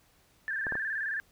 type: tone with vibrato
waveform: sine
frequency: 1678 Hz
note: G#6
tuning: 17 cents sharp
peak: -30 dBFS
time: 0.48-1.2 s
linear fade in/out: 0 ms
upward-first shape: square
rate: 19 Hz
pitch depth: 78 cents each way
type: clicks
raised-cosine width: 1 ms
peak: -23 dBFS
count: 3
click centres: 0.668 / 0.723 / 0.754 s
effects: pink hiss -65 dBFS RMS until 1.31 s